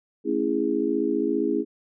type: chord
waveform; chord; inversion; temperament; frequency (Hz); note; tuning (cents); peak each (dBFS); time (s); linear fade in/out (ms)
sine; A major seventh; none; just; 220 / 275 / 330 / 412.5; A3 / C#4 / E4 / G#4; 0 / -14 / +2 / -12; -31 / -26 / -26 / -26; 0.24-1.65; 50
effects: none